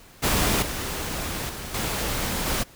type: noise with level steps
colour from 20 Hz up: pink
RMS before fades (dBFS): -22 / -30 / -35 / -27 / -25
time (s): 0.22-2.64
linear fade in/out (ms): 20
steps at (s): 0.62 / 1.49 / 1.74 / 2.46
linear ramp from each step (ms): 5
effects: pink hiss -50 dBFS RMS until 2.75 s